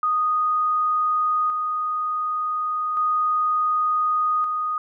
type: tone with tremolo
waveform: sine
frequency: 1240 Hz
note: D#6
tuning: 6 cents flat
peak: -18 dBFS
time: 0.03-4.78 s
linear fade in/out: 2 ms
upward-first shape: square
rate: 0.34 Hz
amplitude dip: 35%
effects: none